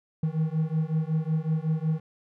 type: beating tone pair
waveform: triangle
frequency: 155.56 / 160.96 Hz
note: D#3 / E3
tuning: 0 / -41 cents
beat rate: 5.4 Hz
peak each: -25 dBFS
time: 0.23-2 s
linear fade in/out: 5 ms
effects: none